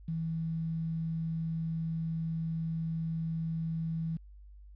sine tone with quantisation, 162.9 Hz, E3, 20 cents flat, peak -31 dBFS, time 0.08-4.17 s, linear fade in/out 5 ms, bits 10, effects added 50 Hz sine -49 dBFS peak until 4.75 s + resampled to 11025 Hz

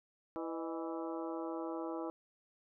harmonic tone with a mistuned harmonic, 164.81 Hz, E3, in tune, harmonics 2 / 3 / 4 / 5 / 6 / 7 / 8, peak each -40 / -44 / -46 / -48 / -50 / -51 / -52 dBFS, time 0.36-2.1 s, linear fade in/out 0 ms, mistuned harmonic 4, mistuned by -92 cents, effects none

